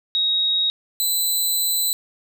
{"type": "tone pair in turn", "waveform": ["sine", "10% pulse"], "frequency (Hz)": [3781, 4006], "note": ["A#7", "B7"], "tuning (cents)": [24, 24], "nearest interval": "minor second", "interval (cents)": 100, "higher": "second", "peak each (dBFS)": [-17, -12], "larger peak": "second", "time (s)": [[0.15, 0.7], [1, 1.93]], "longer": "second", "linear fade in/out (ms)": 0, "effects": []}